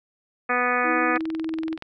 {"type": "harmonic tone", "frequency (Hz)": 246.9, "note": "B3", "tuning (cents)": 0, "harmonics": [1, 2, 3, 4, 5, 6, 7, 8, 9, 10], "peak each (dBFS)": [-32, -28, -28, -34, -25, -31, -27, -32, -31, -33], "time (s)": [0.49, 1.18], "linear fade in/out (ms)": 10}
{"type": "tone with tremolo", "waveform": "sine", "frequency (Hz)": 321, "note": "E4", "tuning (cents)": -46, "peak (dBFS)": -24, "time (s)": [0.83, 1.78], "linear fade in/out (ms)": 50, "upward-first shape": "triangle", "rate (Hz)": 16, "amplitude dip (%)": 25}
{"type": "click train", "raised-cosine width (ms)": 0.3, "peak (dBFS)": -20, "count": 15, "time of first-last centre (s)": [1.16, 1.824], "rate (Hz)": 21.1}
{"effects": []}